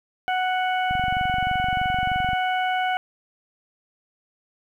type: harmonic tone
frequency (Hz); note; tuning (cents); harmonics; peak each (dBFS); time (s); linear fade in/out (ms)
740; F#5; 0; 1 / 2 / 3 / 4; -22 / -28 / -32 / -34; 0.28-2.97; 0
type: click train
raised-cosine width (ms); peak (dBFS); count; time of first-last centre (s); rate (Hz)
5; -20; 34; 0.91-2.332; 23.2
effects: 9-bit